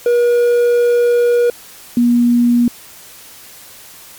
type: tone pair in turn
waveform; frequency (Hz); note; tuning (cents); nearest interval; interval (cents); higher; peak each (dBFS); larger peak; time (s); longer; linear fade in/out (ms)
triangle / sine; 479.8 / 239.9; A#4 / A#3; +50 / +50; octave; 1200; first; -7 / -8; first; 0.06-1.5 / 1.97-2.68; first; 2
effects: white hiss -38 dBFS RMS until 4.18 s + MP3 96 kbps